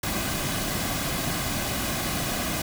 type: noise with comb filter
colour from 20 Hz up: pink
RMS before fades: -28 dBFS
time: 0.03-2.62 s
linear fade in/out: 5 ms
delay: 2.2 ms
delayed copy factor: -0.5
effects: none